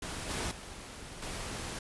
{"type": "noise with level steps", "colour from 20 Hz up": "pink", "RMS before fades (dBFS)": [-39, -35, -46, -39], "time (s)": [0.02, 1.79], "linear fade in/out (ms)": 5, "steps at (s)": [0.29, 0.51, 1.22], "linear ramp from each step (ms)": 5, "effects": ["resampled to 24000 Hz"]}